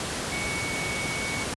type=tone in noise; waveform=sine; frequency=2230 Hz; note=C#7; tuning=10 cents sharp; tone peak=-31 dBFS; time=0.32-1.44 s; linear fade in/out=2 ms; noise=pink; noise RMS=-30 dBFS; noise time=0-1.54 s; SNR=-4 dB; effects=high-pass 80 Hz 12 dB/octave + resampled to 24000 Hz